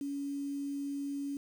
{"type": "tone with quantisation", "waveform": "sine", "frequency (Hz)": 281.5, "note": "C#4", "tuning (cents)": 27, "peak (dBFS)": -34, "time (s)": [0.01, 1.37], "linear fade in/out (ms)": 2, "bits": 9, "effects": []}